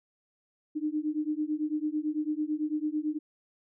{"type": "beating tone pair", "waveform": "sine", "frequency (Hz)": [300, 309], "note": ["D4", "D#4"], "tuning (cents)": [37, -12], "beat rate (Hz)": 9, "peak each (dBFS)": -31, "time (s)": [0.75, 3.19], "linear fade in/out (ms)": 20, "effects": []}